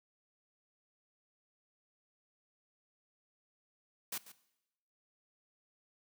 white noise with echo, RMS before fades -39 dBFS, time 4.12-4.18 s, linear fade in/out 5 ms, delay 140 ms, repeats 1, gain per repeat -15 dB, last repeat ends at 4.32 s, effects noise-tail reverb RT60 0.9 s tail -19 dB re dry + high-pass 150 Hz 12 dB/octave

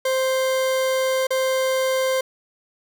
40% pulse tone with dropouts, 523.3 Hz, C5, in tune, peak -18 dBFS, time 0.05-2.21 s, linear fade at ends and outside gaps 5 ms, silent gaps 1.27-1.305 s, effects none

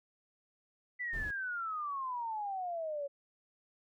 sine exponential sweep, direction down, 2004 to 554.4 Hz, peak -35 dBFS, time 0.99-3.08 s, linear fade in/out 20 ms
brown noise, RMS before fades -42 dBFS, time 1.13-1.31 s, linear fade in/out 5 ms
effects none

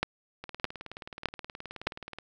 two click trains, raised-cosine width 0.3 ms, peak -10 / -24 dBFS, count 4 / 34, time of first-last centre 0.03-1.87 / 0.44-2.186 s, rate 1.63 / 18.9 Hz, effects none

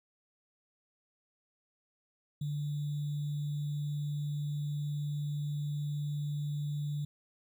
sine tone with sample-and-hold, 146.83 Hz, D3, in tune, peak -32 dBFS, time 2.41-7.05 s, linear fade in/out 5 ms, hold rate 3675 Hz, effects none

